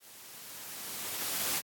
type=noise with level ramp; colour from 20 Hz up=white; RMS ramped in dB=-53 to -30 dBFS; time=0-1.62 s; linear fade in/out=50 ms; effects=high-pass 100 Hz 12 dB/octave + AAC 64 kbps